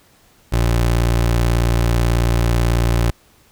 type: tone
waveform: 25% pulse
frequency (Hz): 58.27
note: A#1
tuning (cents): 0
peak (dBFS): -10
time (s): 0.52-3.11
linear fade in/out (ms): 10
effects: pink hiss -53 dBFS RMS until 3.51 s